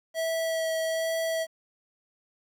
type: tone with vibrato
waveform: square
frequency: 650 Hz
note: E5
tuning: 24 cents flat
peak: -27 dBFS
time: 0.14-1.47 s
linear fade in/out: 50 ms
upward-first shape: sine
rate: 1.2 Hz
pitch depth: 11 cents each way
effects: 10-bit